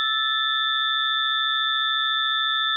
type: tone cluster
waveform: sine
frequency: 1316 / 1750 / 3462 / 3596 Hz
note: E6 / A6 / A7 / A7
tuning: -3 / -10 / -29 / +37 cents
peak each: -26 dBFS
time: 0-2.76 s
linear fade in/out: 0 ms
effects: none

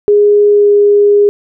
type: tone with pitch glide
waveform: sine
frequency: 412.9 to 409.8 Hz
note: G#4 to G#4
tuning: -10 to -23 cents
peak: -4 dBFS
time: 0.08-1.29 s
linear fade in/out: 0 ms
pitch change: -13 cents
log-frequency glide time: 0.49-0.69 s
effects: none

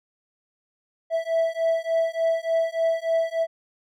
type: beating tone pair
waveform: triangle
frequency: 656 / 659.4 Hz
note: E5 / E5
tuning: -9 / 0 cents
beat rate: 3.4 Hz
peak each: -22 dBFS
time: 1.1-3.47 s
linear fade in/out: 50 ms
effects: none

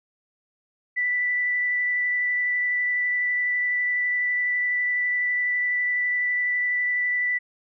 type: tone with vibrato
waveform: sine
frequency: 1975.5 Hz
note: B6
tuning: in tune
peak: -21 dBFS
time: 0.96-7.39 s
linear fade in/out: 20 ms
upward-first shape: sine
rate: 12 Hz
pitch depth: 8 cents each way
effects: none

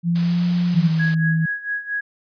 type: tone with pitch glide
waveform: sine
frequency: 170.9 to 175.7 Hz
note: F3 to F3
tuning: -37 to +11 cents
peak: -16 dBFS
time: 0.03-0.91 s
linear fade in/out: 50 ms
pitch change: +48 cents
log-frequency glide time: 0.19-0.45 s
type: noise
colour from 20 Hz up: white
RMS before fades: -33 dBFS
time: 0.15-1.15 s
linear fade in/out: 10 ms
type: tone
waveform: sine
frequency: 161.5 Hz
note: E3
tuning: 35 cents flat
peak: -16 dBFS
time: 0.74-1.46 s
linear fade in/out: 10 ms
type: tone with tremolo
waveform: sine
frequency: 1661.2 Hz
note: G#6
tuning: in tune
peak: -20 dBFS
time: 0.99-2.01 s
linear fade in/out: 10 ms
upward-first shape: sine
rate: 4.4 Hz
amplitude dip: 80%
effects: resampled to 11025 Hz

